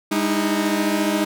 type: tone cluster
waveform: sawtooth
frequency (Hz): 203.3 / 305.1 / 319.5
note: G#3 / D#4 / D#4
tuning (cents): -37 / -34 / +46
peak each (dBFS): -19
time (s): 0.11-1.25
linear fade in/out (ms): 10
effects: none